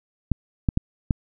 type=clicks; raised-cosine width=5 ms; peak=-7 dBFS; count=4; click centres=0.317 / 0.688 / 0.774 / 1.108 s; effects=none